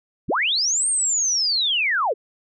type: linear two-way sweep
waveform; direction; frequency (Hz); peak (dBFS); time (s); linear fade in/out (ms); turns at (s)
sine; up then down; 32.94 to 8810 to 362.1; -18; 0.28-2.14; 20; 0.88
effects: none